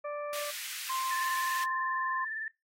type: harmonic tone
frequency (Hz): 587.3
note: D5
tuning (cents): 0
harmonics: 1 / 2 / 3 / 4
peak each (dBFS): -35 / -40 / -50 / -51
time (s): 0.04-0.51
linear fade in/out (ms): 10
type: high-pass noise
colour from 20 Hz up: pink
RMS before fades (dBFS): -40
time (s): 0.33-1.64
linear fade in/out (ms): 2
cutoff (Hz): 1700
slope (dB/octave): 24
type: tone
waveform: sine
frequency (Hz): 1046.5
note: C6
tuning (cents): 0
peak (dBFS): -31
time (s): 0.89-2.25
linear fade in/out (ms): 10
type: tone with vibrato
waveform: sine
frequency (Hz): 1760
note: A6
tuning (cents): 0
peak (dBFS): -34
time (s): 1.11-2.48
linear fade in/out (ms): 2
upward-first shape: sine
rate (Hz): 20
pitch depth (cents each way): 41
effects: noise-tail reverb RT60 0.2 s tail -21 dB re dry + AAC 48 kbps